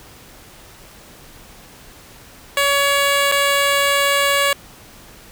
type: tone with dropouts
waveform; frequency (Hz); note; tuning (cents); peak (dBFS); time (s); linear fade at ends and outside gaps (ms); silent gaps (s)
10% pulse; 563; C#5; +27; -6; 2.57-4.53; 2; 3.316-3.321
effects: pink hiss -43 dBFS RMS until 5.31 s